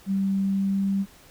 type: tone with pitch glide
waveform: sine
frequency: 194.7 to 196.17 Hz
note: G3 to G3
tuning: -12 to +2 cents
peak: -21 dBFS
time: 0.06-1.06 s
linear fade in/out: 50 ms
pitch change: +14 cents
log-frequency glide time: 0.34-0.94 s
effects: pink hiss -52 dBFS RMS until 1.3 s